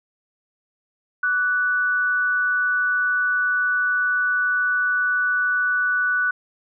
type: tone pair together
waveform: sine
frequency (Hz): 1155.8 / 1483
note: D6 / F#6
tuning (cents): -28 / +4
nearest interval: major third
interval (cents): 432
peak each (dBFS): -29 / -18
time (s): 1.23-6.31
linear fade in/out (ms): 5
effects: none